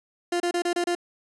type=tone bursts; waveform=30% pulse; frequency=349.2 Hz; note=F4; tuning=in tune; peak=-20 dBFS; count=6; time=0.32-0.951 s; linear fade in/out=5 ms; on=81 ms; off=29 ms; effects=resampled to 24000 Hz + 10-bit